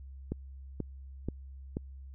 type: click train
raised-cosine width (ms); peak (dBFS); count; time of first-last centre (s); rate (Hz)
3; -20; 4; 0.32-1.769; 2.07
effects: added 67 Hz sine -44 dBFS peak until 2.14 s